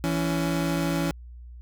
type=tone pair together; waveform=30% pulse; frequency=167.14 / 281.1 Hz; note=E3 / C#4; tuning=+24 / +24 cents; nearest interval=major sixth; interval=900 cents; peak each=-23 / -25 dBFS; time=0.04-1.11 s; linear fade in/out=0 ms; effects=added 60 Hz sine -40 dBFS peak until 1.61 s